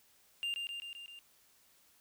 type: tone with echo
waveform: triangle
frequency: 2797 Hz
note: F7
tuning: 2 cents sharp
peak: -32 dBFS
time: 0.43-0.54 s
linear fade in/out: 0 ms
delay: 130 ms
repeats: 5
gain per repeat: -3 dB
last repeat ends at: 1.19 s
effects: white hiss -67 dBFS RMS until 2 s